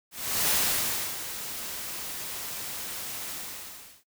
white noise with ADSR envelope, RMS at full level -24 dBFS, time 0.11-4.04 s, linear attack 390 ms, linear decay 670 ms, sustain -12 dB, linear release 730 ms, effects noise-tail reverb RT60 0.1 s tail -21 dB re dry

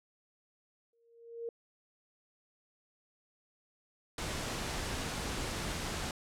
sine tone with exponential growth, 464.9 Hz, A#4, 5 cents flat, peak -34 dBFS, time 0.93-1.49 s, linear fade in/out 2 ms, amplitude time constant 120 ms
pink noise, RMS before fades -37 dBFS, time 4.18-6.11 s, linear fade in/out 2 ms
effects low-pass 9000 Hz 12 dB/octave

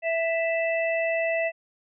harmonic tone, 660 Hz, E5, 2 cents sharp, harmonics 1 / 3 / 4, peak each -24 / -30 / -31 dBFS, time 0.02-1.52 s, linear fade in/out 50 ms, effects none

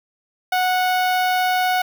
sawtooth tone with notch filter, 736 Hz, F#5, 9 cents flat, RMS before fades -19 dBFS, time 0.52-1.82 s, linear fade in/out 5 ms, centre 7700 Hz, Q 0.77, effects 7-bit

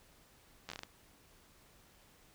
slowing click train, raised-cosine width 0.2 ms, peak -25 dBFS, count 7, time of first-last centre 0.69-0.834 s, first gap 11 ms, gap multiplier 1.31, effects pink hiss -64 dBFS RMS until 2.34 s

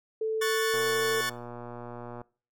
sine tone with pitch glide, 440 to 447.7 Hz, A4 to A4, 0 to +30 cents, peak -26 dBFS, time 0.21-1.21 s, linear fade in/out 5 ms, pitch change +30 cents, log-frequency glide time 0.37-0.78 s
sawtooth chord, F# minor, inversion second, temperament equal, 1108.7 / 1480 / 1760 Hz, C#6 / F#6 / A6, 0 / 0 / 0 cents, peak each -29 / -31 / -27 dBFS, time 0.41-1.3 s, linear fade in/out 10 ms
click train, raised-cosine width 1 ms, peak -27 dBFS, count 178, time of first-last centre 0.74-2.215 s, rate 120 Hz
effects noise-tail reverb RT60 0.4 s tail -23 dB re dry

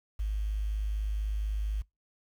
sine tone with quantisation, 52.1 Hz, G#1, 6 cents sharp, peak -28 dBFS, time 0.19-1.82 s, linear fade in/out 10 ms, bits 9, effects noise-tail reverb RT60 0.2 s tail -24 dB re dry

